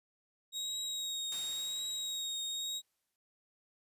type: tone with vibrato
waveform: 30% pulse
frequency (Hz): 3776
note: A#7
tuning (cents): +22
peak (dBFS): -33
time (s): 0.52-2.82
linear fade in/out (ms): 50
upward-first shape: triangle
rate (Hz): 0.92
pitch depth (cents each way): 28
type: noise with exponential decay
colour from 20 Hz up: white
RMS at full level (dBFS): -46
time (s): 1.32-3.16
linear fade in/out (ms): 0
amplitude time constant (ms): 400
effects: resampled to 32000 Hz